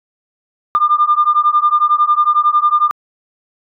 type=beating tone pair; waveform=sine; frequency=1197 / 1208 Hz; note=D6 / D6; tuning=+33 / +48 cents; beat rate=11 Hz; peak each=-12 dBFS; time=0.75-2.91 s; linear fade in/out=0 ms; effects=tanh soft clip ceiling -2 dBFS